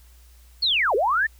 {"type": "linear two-way sweep", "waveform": "sine", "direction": "down then up", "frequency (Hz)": [4457, 370, 1846], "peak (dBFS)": -18, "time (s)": [0.62, 1.27], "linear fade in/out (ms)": 10, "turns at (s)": 0.95, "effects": ["added 60 Hz sine -48 dBFS peak until 1.39 s", "white hiss -58 dBFS RMS until 1.39 s"]}